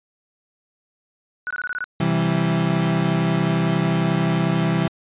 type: tone bursts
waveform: sine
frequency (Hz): 1475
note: F#6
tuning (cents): -6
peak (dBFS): -23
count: 7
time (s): 1.47-1.841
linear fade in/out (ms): 0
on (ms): 35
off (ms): 21
type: chord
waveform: 35% pulse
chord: C major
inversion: none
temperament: equal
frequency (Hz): 130.81 / 164.81 / 196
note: C3 / E3 / G3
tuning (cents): 0 / 0 / 0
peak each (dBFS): -23 / -18 / -22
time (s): 2-4.88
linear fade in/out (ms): 5
type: noise with exponential growth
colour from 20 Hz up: violet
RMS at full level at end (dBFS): -32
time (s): 3.14-3.32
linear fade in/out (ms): 1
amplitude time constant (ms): 37
effects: resampled to 8000 Hz